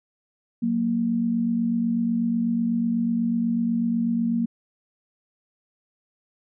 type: tone pair together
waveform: sine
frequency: 185 / 233.1 Hz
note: F#3 / A#3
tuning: 0 / 0 cents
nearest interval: major third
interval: 400 cents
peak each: -28 / -21 dBFS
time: 0.62-4.46 s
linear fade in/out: 10 ms
effects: none